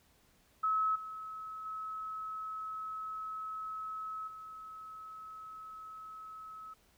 sine tone with level steps, 1290 Hz, E6, 38 cents flat, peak -28 / -41 / -38 / -45 dBFS, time 0.63-6.74 s, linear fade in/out 10 ms, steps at 0.95 / 1.65 / 4.27 s, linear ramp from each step 10 ms, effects pink hiss -68 dBFS RMS until 6.97 s

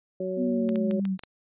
harmonic tone, 186.4 Hz, F#3, 13 cents sharp, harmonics 1 / 2 / 3, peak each -34 / -31 / -31 dBFS, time 0.2-1 s, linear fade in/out 5 ms
sine linear sweep, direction down, 253.2 to 185 Hz, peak -24 dBFS, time 0.36-1.18 s, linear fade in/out 50 ms
clicks, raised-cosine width 0.2 ms, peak -22 dBFS, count 6, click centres 0.691 / 0.758 / 0.911 / 1.053 / 1.193 / 1.236 s
effects resampled to 8000 Hz

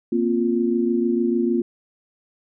sine chord, Bb suspended second, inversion none, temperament equal with one note detuned, 235.1 / 261.6 / 349.2 Hz, Bb3 / C4 / F4, +15 / 0 / 0 cents, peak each -21 / -25 / -21 dBFS, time 0.12-1.62 s, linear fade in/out 5 ms, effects none

